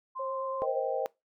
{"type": "tone", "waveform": "sine", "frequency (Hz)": 1043, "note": "C6", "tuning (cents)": -6, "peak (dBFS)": -35, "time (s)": [0.15, 0.66], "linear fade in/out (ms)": 20}
{"type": "tone with vibrato", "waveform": "sine", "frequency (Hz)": 535, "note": "C5", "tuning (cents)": 38, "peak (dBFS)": -33, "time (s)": [0.19, 0.8], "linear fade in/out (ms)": 10, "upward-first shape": "triangle", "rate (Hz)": 8.9, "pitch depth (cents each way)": 15}
{"type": "chord", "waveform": "sine", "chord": "C minor seventh", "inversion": "third", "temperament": "just", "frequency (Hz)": [470.9, 523.3, 627.9, 784.9], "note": ["Bb4", "C5", "Eb5", "G5"], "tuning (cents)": [18, 0, 16, 2], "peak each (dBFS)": [-35, -32, -35, -35], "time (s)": [0.62, 1.06], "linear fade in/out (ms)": 0}
{"effects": ["noise-tail reverb RT60 0.2 s tail -22 dB re dry"]}